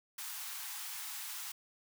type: high-pass noise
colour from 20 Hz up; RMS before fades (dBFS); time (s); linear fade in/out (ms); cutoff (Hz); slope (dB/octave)
white; -43; 0.18-1.52; 5; 780; 96
effects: none